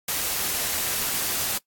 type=noise; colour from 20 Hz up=white; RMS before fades=-26 dBFS; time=0.08-1.58 s; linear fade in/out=5 ms; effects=noise-tail reverb RT60 0.1 s tail -20 dB re dry + AAC 64 kbps

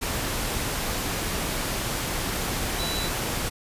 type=tone in noise; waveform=sine; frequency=3951 Hz; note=B7; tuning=in tune; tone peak=-31 dBFS; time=2.78-3.09 s; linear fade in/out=20 ms; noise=pink; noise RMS=-28 dBFS; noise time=0.01-3.5 s; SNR=-6 dB; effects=resampled to 32000 Hz

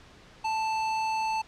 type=tone; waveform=square; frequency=881 Hz; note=A5; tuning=2 cents sharp; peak=-27 dBFS; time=0.44-1.42 s; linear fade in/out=10 ms; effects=pink hiss -53 dBFS RMS until 1.47 s + low-pass 5000 Hz 12 dB/octave

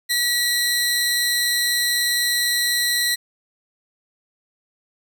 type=tone pair together; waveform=sawtooth; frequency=1931 / 4081 Hz; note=B6 / C8; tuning=-39 / -44 cents; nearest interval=octave + minor second; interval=1295 cents; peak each=-18 dBFS; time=0.09-3.16 s; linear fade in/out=20 ms; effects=9-bit

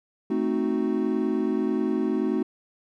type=chord; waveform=triangle; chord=A diminished seventh; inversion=none; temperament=equal; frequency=220 / 261.6 / 311.1 / 370 Hz; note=A3 / C4 / Eb4 / Gb4; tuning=0 / 0 / 0 / 0 cents; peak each=-26 dBFS; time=0.3-2.43 s; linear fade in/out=5 ms; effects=none

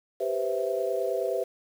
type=chord; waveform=sine; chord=C major seventh; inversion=second; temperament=equal; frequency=392 / 493.9 / 523.3 / 659.3 Hz; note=G4 / B4 / C5 / E5; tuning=0 / 0 / 0 / 0 cents; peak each=-31 dBFS; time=0.2-1.44 s; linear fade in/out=10 ms; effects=8-bit

